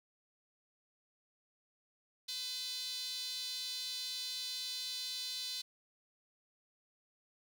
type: tone with high-pass filter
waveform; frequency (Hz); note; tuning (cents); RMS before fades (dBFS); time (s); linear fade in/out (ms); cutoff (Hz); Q
sawtooth; 506; B4; +42; -41; 2.28-5.62; 10; 4000; 5
effects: none